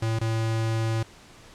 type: tone with dropouts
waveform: square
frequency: 112.5 Hz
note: A2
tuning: 39 cents sharp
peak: -24 dBFS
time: 0.02-1.03 s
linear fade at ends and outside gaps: 5 ms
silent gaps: 0.19-0.211 s
effects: pink hiss -50 dBFS RMS until 1.54 s + low-pass 8000 Hz 12 dB/octave